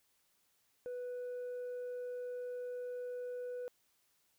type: tone with tanh clipping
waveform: sine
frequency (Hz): 493.9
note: B4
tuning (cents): 0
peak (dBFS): -40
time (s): 0.86-3.68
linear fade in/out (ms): 0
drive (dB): 2
effects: white hiss -75 dBFS RMS until 4.38 s